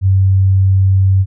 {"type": "tone", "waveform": "sine", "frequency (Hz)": 95.8, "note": "G2", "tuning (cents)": -39, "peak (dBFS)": -7, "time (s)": [0.01, 1.26], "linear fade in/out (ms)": 50, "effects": []}